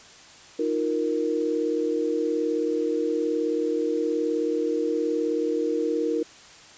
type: chord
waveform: sine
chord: Eb suspended second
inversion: none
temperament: just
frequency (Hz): 311.1 / 350 / 466.7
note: Eb4 / F4 / Bb4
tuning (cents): 0 / +4 / +2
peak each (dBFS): -27 / -29 / -25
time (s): 0.59-6.23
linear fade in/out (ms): 5
effects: white hiss -48 dBFS RMS until 6.77 s + resampled to 16000 Hz